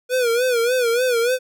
square tone with vibrato, 485.5 Hz, B4, 30 cents flat, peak -17 dBFS, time 0.09-1.39 s, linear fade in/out 50 ms, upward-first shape sine, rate 3.4 Hz, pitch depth 100 cents each way, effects none

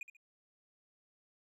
triangle tone with echo, 2451 Hz, D#7, 27 cents flat, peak -38 dBFS, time 0.01-0.03 s, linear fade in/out 2 ms, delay 69 ms, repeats 2, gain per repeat -10 dB, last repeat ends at 0.168 s, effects none

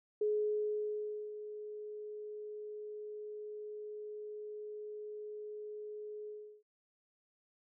sine tone with ADSR envelope, 422.2 Hz, G#4, 29 cents sharp, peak -29 dBFS, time 0.21-6.63 s, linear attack 5 ms, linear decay 1100 ms, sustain -13 dB, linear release 350 ms, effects none

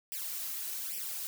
blue noise with flanger, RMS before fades -38 dBFS, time 0.12-1.27 s, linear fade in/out 0 ms, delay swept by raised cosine 0.37 to 3.87 ms, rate 1.2 Hz, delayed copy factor +1, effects none

